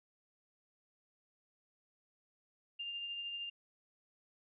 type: tone with tremolo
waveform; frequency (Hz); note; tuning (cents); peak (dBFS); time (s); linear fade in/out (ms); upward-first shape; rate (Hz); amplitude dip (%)
sine; 2800; F7; +4; -38; 2.79-3.5; 10; triangle; 13; 35
effects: none